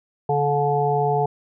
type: harmonic tone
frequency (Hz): 144.2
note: D3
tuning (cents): -31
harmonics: 1 / 3 / 5 / 6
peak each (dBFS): -24 / -22 / -22 / -25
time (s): 0.29-1.26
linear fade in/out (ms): 5
effects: none